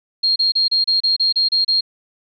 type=tone bursts; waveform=sine; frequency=4232 Hz; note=C8; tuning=19 cents sharp; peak=-13 dBFS; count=10; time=0.23-1.809 s; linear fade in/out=10 ms; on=130 ms; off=31 ms; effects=none